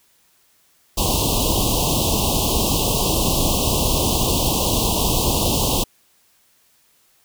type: band-stop noise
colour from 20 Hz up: pink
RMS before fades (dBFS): -19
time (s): 0.97-5.84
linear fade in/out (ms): 10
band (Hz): 1100 to 2700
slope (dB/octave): 96
effects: white hiss -59 dBFS RMS until 7.24 s